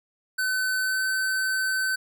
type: tone with pitch glide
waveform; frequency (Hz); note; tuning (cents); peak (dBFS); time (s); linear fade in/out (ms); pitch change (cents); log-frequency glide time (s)
square; 1517 to 1529.3; F#6 to G6; +43 to -43; -24; 0.38-1.96; 10; +14; 0.79-1.04
effects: none

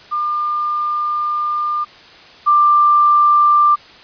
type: tone pair in turn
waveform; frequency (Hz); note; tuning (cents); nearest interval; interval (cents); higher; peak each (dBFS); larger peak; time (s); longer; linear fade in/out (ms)
sine; 1200 / 1184.8; D6 / D6; +37 / +15; unison; 22; first; -16 / -8; second; 0.11-1.85 / 2.46-3.76; first; 20
effects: white hiss -41 dBFS RMS until 4.03 s + resampled to 11025 Hz

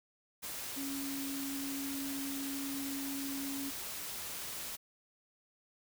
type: tone in noise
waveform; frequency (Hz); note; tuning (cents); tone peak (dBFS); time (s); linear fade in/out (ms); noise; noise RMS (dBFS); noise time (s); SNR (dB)
sine; 275.6; C#4; -10; -38; 0.76-3.71; 20; white; -42; 0.42-4.77; +1
effects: none

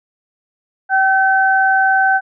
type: tone pair together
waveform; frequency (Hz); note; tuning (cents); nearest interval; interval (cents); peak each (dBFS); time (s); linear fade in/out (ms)
sine; 769.8 / 1532; G5 / G6; -32 / -40; octave; 1192; -13; 0.89-2.21; 50
effects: none

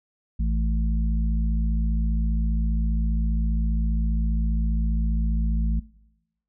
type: harmonic tone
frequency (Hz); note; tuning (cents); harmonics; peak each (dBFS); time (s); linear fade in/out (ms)
55; A1; 0; 1 / 3 / 4; -21 / -31 / -33; 0.39-5.8; 10
effects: noise-tail reverb RT60 0.9 s tail -21 dB re dry

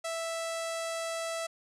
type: tone with low-pass filter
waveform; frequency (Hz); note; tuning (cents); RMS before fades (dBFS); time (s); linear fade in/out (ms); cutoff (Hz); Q
sawtooth; 659.3; E5; 0; -35; 0.04-1.47; 10; 8900; 1.8
effects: none

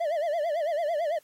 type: tone with vibrato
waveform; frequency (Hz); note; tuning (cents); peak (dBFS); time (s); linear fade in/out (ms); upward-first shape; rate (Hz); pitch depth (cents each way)
triangle; 633; D#5; +30; -23; 0-1.19; 10; sine; 9; 160
effects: white hiss -63 dBFS RMS until 1.23 s + AAC 48 kbps

